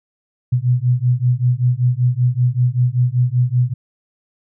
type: beating tone pair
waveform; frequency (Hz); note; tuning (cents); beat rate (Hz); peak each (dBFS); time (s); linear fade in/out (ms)
sine; 121.6 / 126.8; B2 / B2; -26 / +46; 5.2; -16; 0.52-3.74; 10
effects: none